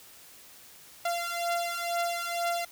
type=beating tone pair; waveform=sawtooth; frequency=688 / 690.1 Hz; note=F5 / F5; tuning=-26 / -21 cents; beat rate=2.1 Hz; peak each=-28 dBFS; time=1.05-2.65 s; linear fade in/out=5 ms; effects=white hiss -52 dBFS RMS until 2.71 s